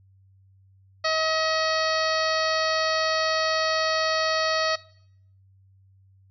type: harmonic tone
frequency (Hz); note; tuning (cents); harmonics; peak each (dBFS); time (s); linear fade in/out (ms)
636; D#5; +38; 1 / 2 / 3 / 4 / 5 / 6 / 7 / 8 / 9; -26 / -27 / -29 / -35 / -38 / -36 / -28 / -36 / -39; 1.04-4.76; 10
effects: noise-tail reverb RT60 0.7 s tail -21 dB re dry + added 96 Hz sine -54 dBFS peak until 6.3 s